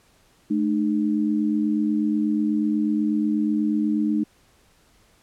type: tone pair together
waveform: sine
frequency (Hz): 215.5 / 303.7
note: A3 / D#4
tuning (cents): -36 / -42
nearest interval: tritone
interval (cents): 594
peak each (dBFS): -22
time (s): 0.5-4.24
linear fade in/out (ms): 10
effects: pink hiss -59 dBFS RMS until 5.22 s + low-pass 12000 Hz 12 dB/octave